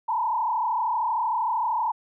sine tone with frequency modulation, 932.3 Hz, A#5, in tune, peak -22 dBFS, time 0.08-1.92 s, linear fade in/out 10 ms, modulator 33 Hz, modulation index 2.1, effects none

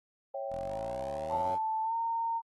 sine chord, C# diminished, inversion none, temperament equal with one note detuned, 551.2 / 659.3 / 784 Hz, C#5 / E5 / G5, -10 / 0 / 0 cents, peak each -36 / -42 / -40 dBFS, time 0.34-1.55 s, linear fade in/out 5 ms
10% pulse linear sweep, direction up, 38.89 to 94.7 Hz, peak -36 dBFS, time 0.49-1.59 s, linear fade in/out 50 ms
sine tone with pitch glide, 880 to 917.4 Hz, A5 to A#5, 0 to -28 cents, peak -29 dBFS, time 1.29-2.42 s, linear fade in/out 50 ms, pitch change +72 cents, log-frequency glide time 1.83-1.94 s
effects AAC 32 kbps

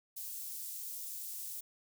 white high-pass noise, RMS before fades -43 dBFS, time 0.16-1.61 s, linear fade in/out 10 ms, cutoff 7500 Hz, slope 12 dB/octave, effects none

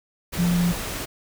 sine tone in noise, 174.61 Hz, F3, in tune, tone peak -18 dBFS, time 0.38-0.73 s, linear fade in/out 20 ms, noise pink, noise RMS -30 dBFS, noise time 0.32-1.06 s, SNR +9 dB, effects none

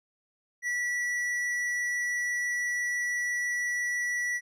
triangle tone with tanh clipping, 1949 Hz, B6, 23 cents flat, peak -29 dBFS, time 0.62-4.41 s, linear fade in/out 50 ms, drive 13 dB, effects none

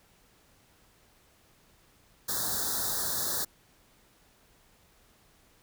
white band-stop noise, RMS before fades -31 dBFS, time 2.28-3.45 s, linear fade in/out 10 ms, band 1800 to 3600 Hz, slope 96 dB/octave, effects pink hiss -63 dBFS RMS until 5.62 s

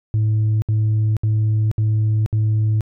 sine tone bursts, 108.2 Hz, A2, 29 cents flat, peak -12 dBFS, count 5, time 0.14-2.808 s, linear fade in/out 0 ms, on 480 ms, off 67 ms, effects tanh soft clip ceiling -13 dBFS

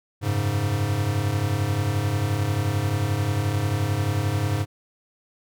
square chord, F# suspended second, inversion none, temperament equal, 92.5 / 103.83 / 138.59 Hz, F#2 / G#2 / C#3, 0 / 0 / 0 cents, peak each -30 / -24 / -29 dBFS, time 0.21-4.66 s, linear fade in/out 50 ms, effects none

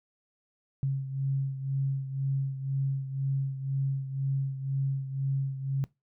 sine beating tone pair, 135.7 / 137.7 Hz, C#3 / C#3, -36 / -11 cents, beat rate 2 Hz, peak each -28 / -34 dBFS, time 0.83-5.84 s, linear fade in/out 0 ms, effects noise-tail reverb RT60 0.2 s tail -21 dB re dry

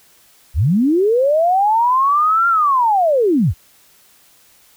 sine linear two-way sweep, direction up then down, 54 to 1396.9 to 54 Hz, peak -11 dBFS, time 0.54-3.54 s, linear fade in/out 50 ms, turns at 2.48 s, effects white hiss -51 dBFS RMS until 4.76 s

